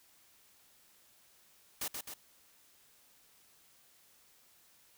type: noise with echo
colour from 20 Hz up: white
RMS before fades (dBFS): -37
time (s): 1.81-1.88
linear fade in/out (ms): 5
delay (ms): 130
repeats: 2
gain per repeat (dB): -4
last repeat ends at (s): 2.14
effects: white hiss -65 dBFS RMS until 4.97 s